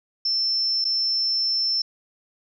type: tone with dropouts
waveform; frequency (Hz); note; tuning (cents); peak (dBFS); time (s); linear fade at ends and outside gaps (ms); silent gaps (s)
sine; 5340; E8; +22; -20; 0.25-1.82; 5; 0.844-0.85
effects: none